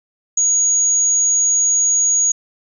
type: tone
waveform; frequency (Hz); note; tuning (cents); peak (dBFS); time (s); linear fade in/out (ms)
sine; 6700; G#8; +14; -12; 0.37-2.32; 5
effects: none